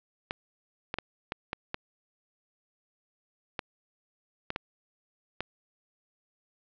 clicks, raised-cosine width 0.3 ms, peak -15 dBFS, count 10, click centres 0.309 / 0.941 / 0.986 / 1.321 / 1.531 / 1.744 / 3.592 / 4.504 / 4.561 / 5.406 s, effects low-pass 4000 Hz 12 dB/octave

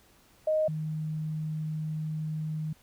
sine tone pair in turn, 622.3 / 155.57 Hz, D#5 / D#3, 0 / 0 cents, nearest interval 2 octaves, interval 2400 cents, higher first, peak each -23 / -30 dBFS, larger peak first, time 0.47-0.68 / 0.68-2.73 s, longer second, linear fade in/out 5 ms, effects pink hiss -61 dBFS RMS until 2.82 s

